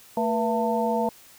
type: harmonic tone with a mistuned harmonic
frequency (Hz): 224.1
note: A3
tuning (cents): +32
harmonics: 1 / 2 / 3 / 4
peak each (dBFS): -27 / -27 / -27 / -27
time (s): 0.17-1.09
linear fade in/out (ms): 2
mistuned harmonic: 2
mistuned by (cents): +130
effects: white hiss -51 dBFS RMS until 1.38 s